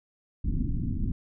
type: low-pass noise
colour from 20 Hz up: pink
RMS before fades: -28 dBFS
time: 0.44-1.12 s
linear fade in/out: 5 ms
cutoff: 290 Hz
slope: 48 dB/octave
effects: none